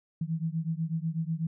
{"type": "beating tone pair", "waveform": "sine", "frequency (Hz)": [159.2, 167.3], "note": ["D#3", "E3"], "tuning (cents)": [40, 26], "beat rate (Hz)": 8.1, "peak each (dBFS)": [-31, -32], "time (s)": [0.21, 1.47], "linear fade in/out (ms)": 5, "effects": []}